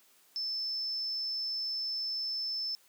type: tone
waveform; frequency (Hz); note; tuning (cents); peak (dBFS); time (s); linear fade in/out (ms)
sine; 5274; E8; 0; -32; 0.36-2.75; 0
effects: white hiss -64 dBFS RMS until 2.88 s + high-pass 200 Hz 12 dB/octave